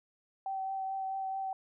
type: tone with vibrato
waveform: sine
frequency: 770 Hz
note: G5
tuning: 31 cents flat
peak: -33 dBFS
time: 0.46-1.53 s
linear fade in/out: 2 ms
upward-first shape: triangle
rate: 4.6 Hz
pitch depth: 16 cents each way
effects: none